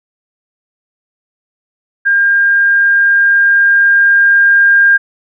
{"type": "tone with level ramp", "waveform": "sine", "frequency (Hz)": 1606, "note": "G6", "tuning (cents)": 41, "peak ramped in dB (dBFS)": [-7, -4], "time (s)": [2.05, 4.98], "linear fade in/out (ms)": 20, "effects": []}